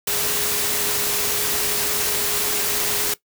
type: tone in noise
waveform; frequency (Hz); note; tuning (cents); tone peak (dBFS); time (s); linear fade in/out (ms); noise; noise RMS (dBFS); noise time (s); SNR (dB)
sine; 415.3; G#4; 0; -33; 0.07-3.14; 5; white; -22; 0.07-3.14; -14
effects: noise-tail reverb RT60 0.1 s tail -17 dB re dry